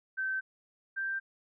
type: tone pair in turn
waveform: sine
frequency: 1545 / 1573.8 Hz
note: G6 / G6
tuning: -26 / +6 cents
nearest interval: unison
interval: 32 cents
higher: second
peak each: -30 / -31 dBFS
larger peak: first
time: 0.17-0.41 / 0.96-1.2 s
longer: neither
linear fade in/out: 20 ms
effects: none